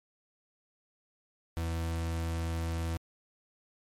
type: tone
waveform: 40% pulse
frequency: 82.7 Hz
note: E2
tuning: 6 cents sharp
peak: -30 dBFS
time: 1.57-2.97 s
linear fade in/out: 0 ms
effects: MP3 64 kbps